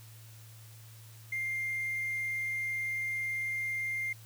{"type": "tone with hard clipping", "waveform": "triangle", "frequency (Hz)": 2106, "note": "C7", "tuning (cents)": 11, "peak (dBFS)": -32, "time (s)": [1.32, 4.13], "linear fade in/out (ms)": 5, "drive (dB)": 4, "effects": ["added 111 Hz sine -50 dBFS peak until 4.25 s", "white hiss -57 dBFS RMS until 4.25 s"]}